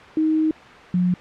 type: tone pair in turn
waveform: sine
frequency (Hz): 313.9 / 179.63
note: D#4 / F3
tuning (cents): +15 / +49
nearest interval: minor seventh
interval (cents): 966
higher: first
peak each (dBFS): -16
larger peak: neither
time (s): 0.17-0.51 / 0.94-1.14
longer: first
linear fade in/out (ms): 2
effects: white hiss -41 dBFS RMS until 1.2 s + low-pass 2000 Hz 12 dB/octave